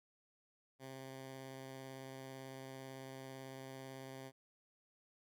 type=tone with vibrato; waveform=10% pulse; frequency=132.9 Hz; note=C3; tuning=27 cents sharp; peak=-40 dBFS; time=0.79-4.32 s; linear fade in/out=50 ms; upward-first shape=square; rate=18 Hz; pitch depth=10 cents each way; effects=none